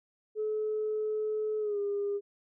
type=tone with pitch glide; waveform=sine; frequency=429.5 to 405.4 Hz; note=A4 to G#4; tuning=-42 to -42 cents; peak=-28 dBFS; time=0.35-2.21 s; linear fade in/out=50 ms; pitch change=-100 cents; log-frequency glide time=1.59-1.79 s; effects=tanh soft clip ceiling -24 dBFS